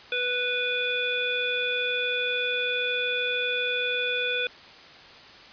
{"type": "harmonic tone", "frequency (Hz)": 493.9, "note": "B4", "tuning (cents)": 0, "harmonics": [1, 3, 5, 7], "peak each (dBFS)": [-31, -31, -28, -31], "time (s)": [0.12, 4.47], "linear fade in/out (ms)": 2, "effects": ["white hiss -47 dBFS RMS until 5.52 s", "resampled to 11025 Hz"]}